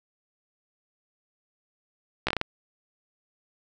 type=slowing click train; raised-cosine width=0.3 ms; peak=-9 dBFS; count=6; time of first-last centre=2.27-2.414 s; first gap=15 ms; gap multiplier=1.33; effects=none